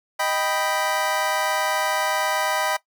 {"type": "chord", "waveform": "25% pulse", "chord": "Eb augmented", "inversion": "none", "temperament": "equal", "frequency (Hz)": [622.3, 784, 987.8], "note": ["Eb5", "G5", "B5"], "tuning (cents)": [0, 0, 0], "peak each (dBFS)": -22, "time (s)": [0.19, 2.77], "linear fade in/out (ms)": 10, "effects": ["noise-tail reverb RT60 0.1 s tail -17 dB re dry"]}